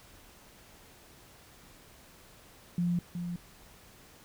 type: tone with echo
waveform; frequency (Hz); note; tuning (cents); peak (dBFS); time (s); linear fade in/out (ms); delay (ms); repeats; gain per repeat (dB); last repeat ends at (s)
sine; 174.61; F3; 0; -26; 2.78-2.99; 2; 370; 1; -7; 3.36
effects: pink hiss -56 dBFS RMS until 4.24 s